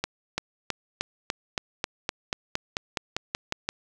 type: accelerating click train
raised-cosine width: 0.2 ms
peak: -9 dBFS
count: 16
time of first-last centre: 0.04-3.69 s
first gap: 340 ms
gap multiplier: 0.95
effects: none